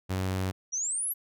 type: tone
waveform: sawtooth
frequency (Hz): 94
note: F#2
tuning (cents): +28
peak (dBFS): -24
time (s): 0.09-0.52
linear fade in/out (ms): 20
type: exponential sweep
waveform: sine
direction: up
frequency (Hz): 5670 to 12000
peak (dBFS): -28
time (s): 0.72-1.14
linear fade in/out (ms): 20
effects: none